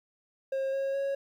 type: tone with pitch steps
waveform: triangle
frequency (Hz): 537 / 544.2 / 551.5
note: C5 / C#5 / C#5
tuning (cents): +45 / -32 / -9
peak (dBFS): -26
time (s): 0.52-1.15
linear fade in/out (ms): 5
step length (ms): 210
effects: 11-bit